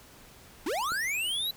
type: linear sweep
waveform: square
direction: up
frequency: 257.7 to 4011 Hz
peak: -29 dBFS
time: 0.66-1.51 s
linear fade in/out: 5 ms
type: click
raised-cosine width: 2 ms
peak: -29 dBFS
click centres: 0.92 s
effects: pink hiss -53 dBFS RMS until 1.56 s